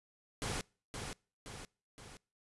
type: noise with echo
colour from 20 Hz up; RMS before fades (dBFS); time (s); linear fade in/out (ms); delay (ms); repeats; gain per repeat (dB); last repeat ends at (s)
pink; -38; 0.42-0.61; 0; 520; 3; -5; 2.17
effects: noise-tail reverb RT60 0.4 s tail -26 dB re dry + resampled to 24000 Hz